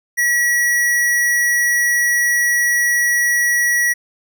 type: tone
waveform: square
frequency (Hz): 1927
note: B6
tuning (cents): -43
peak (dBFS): -14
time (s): 0.17-3.94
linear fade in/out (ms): 20
effects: none